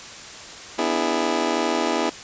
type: chord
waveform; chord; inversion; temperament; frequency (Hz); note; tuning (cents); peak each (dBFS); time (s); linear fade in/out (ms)
20% pulse; E dominant seventh; second; just; 247.2 / 296.7 / 329.6 / 412; B3 / D4 / E4 / G#4; +2 / +18 / 0 / -14; -22 / -23 / -20 / -21; 0.78-2.1; 10
effects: white hiss -38 dBFS RMS until 2.23 s + resampled to 16000 Hz